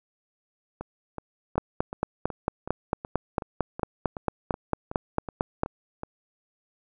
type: two click trains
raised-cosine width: 1 ms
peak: -20 / -9 dBFS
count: 15 / 19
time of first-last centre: 0.81-6.034 / 1.58-5.634 s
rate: 2.68 / 4.44 Hz
effects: none